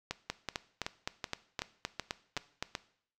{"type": "two click trains", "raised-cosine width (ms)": 0.2, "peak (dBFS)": [-17, -16], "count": [8, 10], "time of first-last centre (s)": [[0.11, 2.752], [0.3, 2.626]], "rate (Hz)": [2.65, 3.87], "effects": ["noise-tail reverb RT60 0.6 s tail -17 dB re dry"]}